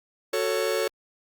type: chord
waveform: 45% pulse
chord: F# minor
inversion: none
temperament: just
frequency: 370 / 444 / 555 Hz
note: F#4 / A4 / C#5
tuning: 0 / +16 / +2 cents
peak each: -30 / -27 / -28 dBFS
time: 0.33-0.88 s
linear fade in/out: 5 ms
effects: Opus 48 kbps

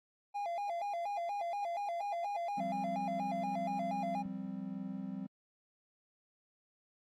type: tone with vibrato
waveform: triangle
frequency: 747 Hz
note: F#5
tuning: 16 cents sharp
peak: -33 dBFS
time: 0.34-4.23 s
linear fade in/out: 20 ms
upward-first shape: square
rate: 4.2 Hz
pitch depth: 150 cents each way
type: chord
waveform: triangle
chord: F suspended second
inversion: none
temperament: just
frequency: 174.61 / 196.44 / 261.9 Hz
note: F3 / G3 / C4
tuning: 0 / +4 / +2 cents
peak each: -44 / -39 / -42 dBFS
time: 2.57-5.27 s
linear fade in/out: 10 ms
effects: AAC 48 kbps

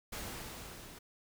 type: noise with level ramp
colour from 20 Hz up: pink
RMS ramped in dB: -41 to -52 dBFS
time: 0.12-0.99 s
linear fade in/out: 10 ms
effects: none

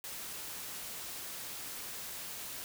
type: noise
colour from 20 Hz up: white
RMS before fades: -43 dBFS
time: 0.04-2.64 s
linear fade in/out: 0 ms
effects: none

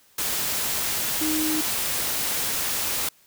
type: tone in noise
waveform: sine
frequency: 311.1 Hz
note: D#4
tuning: in tune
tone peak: -24 dBFS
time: 1.21-1.61 s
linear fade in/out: 5 ms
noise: white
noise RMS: -26 dBFS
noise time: 0.18-3.09 s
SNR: -1 dB
effects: white hiss -58 dBFS RMS until 3.26 s

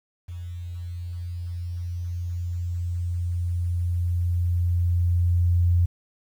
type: tone with level ramp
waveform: sine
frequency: 87.31 Hz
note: F2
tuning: in tune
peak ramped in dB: -32 to -16 dBFS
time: 0.28-5.86 s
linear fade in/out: 10 ms
effects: 9-bit

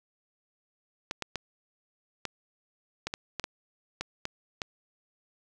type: clicks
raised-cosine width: 0.2 ms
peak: -15 dBFS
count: 11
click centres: 1.111 / 1.223 / 1.357 / 2.253 / 3.07 / 3.139 / 3.397 / 3.441 / 4.01 / 4.254 / 4.618 s
effects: none

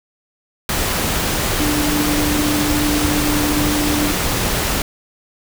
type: tone in noise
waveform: sine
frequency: 296.9 Hz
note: D4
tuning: 19 cents sharp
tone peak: -18 dBFS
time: 1.6-4.12 s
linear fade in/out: 2 ms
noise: pink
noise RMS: -19 dBFS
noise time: 0.69-4.82 s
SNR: -2 dB
effects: none

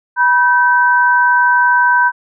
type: tone pair together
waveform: sine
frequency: 975.4 / 1543 Hz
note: B5 / G6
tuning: -22 / -28 cents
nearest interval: minor sixth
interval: 794 cents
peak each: -11 dBFS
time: 0.16-2.12 s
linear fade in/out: 50 ms
effects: none

